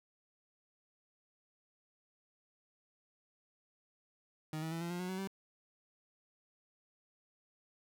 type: tone with pitch steps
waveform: 30% pulse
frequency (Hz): 155.56 / 160.49 / 165.57 / 170.82 / 176.23 / 181.81 / 187.58 / 193.52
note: D#3 / E3 / E3 / F3 / F3 / F#3 / F#3 / G3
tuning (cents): 0 / -46 / +8 / -38 / +16 / -30 / +24 / -22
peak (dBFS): -35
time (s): 4.53-5.274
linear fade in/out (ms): 2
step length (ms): 93
effects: none